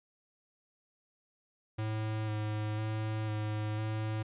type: tone with vibrato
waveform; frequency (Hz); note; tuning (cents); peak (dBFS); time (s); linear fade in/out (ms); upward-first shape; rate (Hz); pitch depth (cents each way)
square; 107.8; A2; -35; -33; 1.78-4.23; 10; square; 1; 15
effects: resampled to 8000 Hz